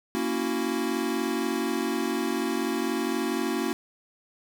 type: chord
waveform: square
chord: F# dominant seventh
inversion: first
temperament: equal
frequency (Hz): 233.1 / 277.2 / 329.6 / 370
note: A#3 / C#4 / E4 / F#4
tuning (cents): 0 / 0 / 0 / 0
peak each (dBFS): -32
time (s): 0.15-3.73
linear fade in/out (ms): 0
effects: none